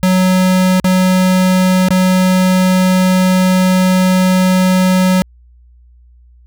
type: tone with dropouts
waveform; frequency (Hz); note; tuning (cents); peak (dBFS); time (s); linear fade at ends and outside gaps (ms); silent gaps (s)
square; 185; F#3; 0; -9; 0.03-5.22; 0; 0.799-0.844 / 1.885-1.906
effects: added 60 Hz sine -41 dBFS peak until 6.46 s